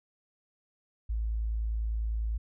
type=tone; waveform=sine; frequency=55 Hz; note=A1; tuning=in tune; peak=-28 dBFS; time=1.09-2.38 s; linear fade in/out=10 ms; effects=none